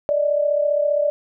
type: tone pair together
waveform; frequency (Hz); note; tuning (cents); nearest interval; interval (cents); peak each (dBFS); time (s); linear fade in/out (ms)
sine; 583.9 / 619; D5 / D#5; -10 / -9; minor second; 101; -17 / -23; 0.09-1.1; 0
effects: none